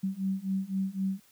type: beating tone pair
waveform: sine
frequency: 190 / 193.9 Hz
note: F#3 / G3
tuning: +46 / -19 cents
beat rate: 3.9 Hz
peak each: -32 / -31 dBFS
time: 0.03-1.2 s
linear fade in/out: 10 ms
effects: white hiss -62 dBFS RMS until 1.31 s